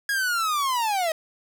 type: linear sweep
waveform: 45% pulse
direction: down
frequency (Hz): 1661.2 to 622.3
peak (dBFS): -22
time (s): 0.09-1.12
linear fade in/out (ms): 2
effects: none